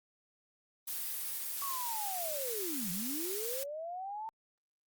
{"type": "noise", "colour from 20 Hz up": "blue", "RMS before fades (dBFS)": -38, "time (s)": [0.87, 3.64], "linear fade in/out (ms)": 10}
{"type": "linear two-way sweep", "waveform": "sine", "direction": "down then up", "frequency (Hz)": [1137, 167.7, 902], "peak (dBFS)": -38, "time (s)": [1.62, 4.29], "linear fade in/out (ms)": 0, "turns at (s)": 2.91}
{"effects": ["Opus 32 kbps"]}